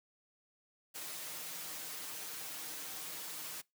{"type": "noise with comb filter", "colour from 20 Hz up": "white", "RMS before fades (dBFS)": -44, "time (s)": [0.94, 3.62], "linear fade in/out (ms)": 20, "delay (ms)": 6.5, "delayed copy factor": 0.85, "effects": ["noise-tail reverb RT60 0.2 s tail -23 dB re dry", "high-pass 150 Hz 12 dB/octave"]}